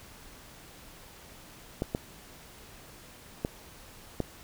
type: clicks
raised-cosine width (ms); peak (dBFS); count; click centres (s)
2; -15; 4; 1.821 / 1.949 / 3.449 / 4.203
effects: pink hiss -51 dBFS RMS until 4.43 s